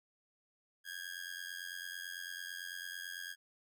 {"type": "tone with amplitude modulation", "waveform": "sawtooth", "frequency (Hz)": 1635, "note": "G#6", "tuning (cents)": -28, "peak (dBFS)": -35, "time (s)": [0.84, 3.36], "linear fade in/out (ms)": 50, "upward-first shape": "sine", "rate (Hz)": 89, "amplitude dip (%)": 90, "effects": []}